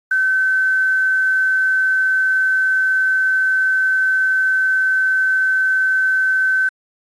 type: tone with quantisation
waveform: sine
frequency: 1532 Hz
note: G6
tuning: 40 cents flat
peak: -13 dBFS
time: 0.11-6.69 s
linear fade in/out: 5 ms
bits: 7
effects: AAC 32 kbps